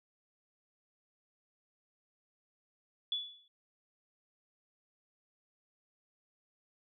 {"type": "tone with exponential decay", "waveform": "sine", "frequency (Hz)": 3431, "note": "A7", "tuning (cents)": -44, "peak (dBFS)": -29, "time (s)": [3.12, 3.48], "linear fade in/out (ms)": 2, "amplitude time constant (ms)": 78, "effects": []}